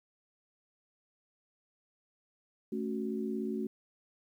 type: chord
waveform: sine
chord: F# minor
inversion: first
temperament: equal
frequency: 220 / 277.2 / 370 Hz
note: A3 / C#4 / F#4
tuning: 0 / 0 / 0 cents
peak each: -35 / -39 / -37 dBFS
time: 2.72-3.67 s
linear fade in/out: 5 ms
effects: 11-bit